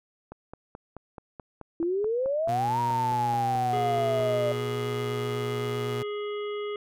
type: click train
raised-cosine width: 1 ms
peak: -26 dBFS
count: 19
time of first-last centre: 0.32-4.199 s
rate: 4.64 Hz
type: exponential two-way sweep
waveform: sine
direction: up then down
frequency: 325.9 to 953 to 593 Hz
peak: -24 dBFS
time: 1.8-4.52 s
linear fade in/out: 2 ms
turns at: 2.8 s
type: tone with vibrato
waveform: sawtooth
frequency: 121.1 Hz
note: B2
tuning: 34 cents flat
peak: -27 dBFS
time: 2.48-6.03 s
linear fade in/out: 10 ms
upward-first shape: sine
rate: 8 Hz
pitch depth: 14 cents each way
type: harmonic tone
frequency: 415.3 Hz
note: G#4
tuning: in tune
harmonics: 1 / 3 / 5 / 7 / 8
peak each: -30 / -40 / -44 / -47 / -48 dBFS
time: 3.73-6.76 s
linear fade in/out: 2 ms
effects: none